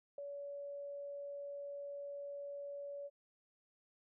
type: tone with ADSR envelope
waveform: sine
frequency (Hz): 568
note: C#5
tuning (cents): +42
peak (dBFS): -39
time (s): 0.18-3.1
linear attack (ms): 4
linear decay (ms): 3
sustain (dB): -4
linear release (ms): 39
effects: none